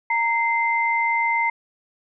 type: tone pair together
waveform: sine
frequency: 927 / 2081 Hz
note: A#5 / C7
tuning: -10 / -10 cents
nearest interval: octave + major second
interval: 1400 cents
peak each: -21 dBFS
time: 0.1-1.5 s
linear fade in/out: 5 ms
effects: none